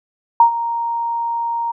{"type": "tone with ADSR envelope", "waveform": "sine", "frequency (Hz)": 932.3, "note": "A#5", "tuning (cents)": 0, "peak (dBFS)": -4, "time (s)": [0.4, 1.72], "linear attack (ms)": 3, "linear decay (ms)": 100, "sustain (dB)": -14, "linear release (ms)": 13, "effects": []}